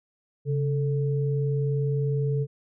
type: tone pair together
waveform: sine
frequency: 138.62 / 440.1 Hz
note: C#3 / A4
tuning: 0 / 0 cents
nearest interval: octave + minor sixth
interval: 2000 cents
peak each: -23 / -30 dBFS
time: 0.45-2.47 s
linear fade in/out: 50 ms
effects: none